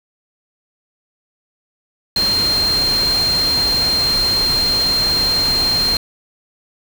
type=tone in noise; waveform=sine; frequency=4186 Hz; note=C8; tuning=in tune; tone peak=-14 dBFS; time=2.16-5.97 s; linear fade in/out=2 ms; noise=pink; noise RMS=-24 dBFS; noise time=2.16-5.97 s; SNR=+7 dB; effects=none